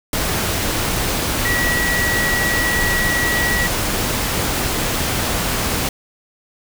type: tone in noise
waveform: sine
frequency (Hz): 1930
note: B6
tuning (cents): -40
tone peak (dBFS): -18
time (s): 1.45-3.67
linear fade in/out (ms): 2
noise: pink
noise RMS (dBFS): -20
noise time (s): 0.13-5.89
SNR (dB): -1
effects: none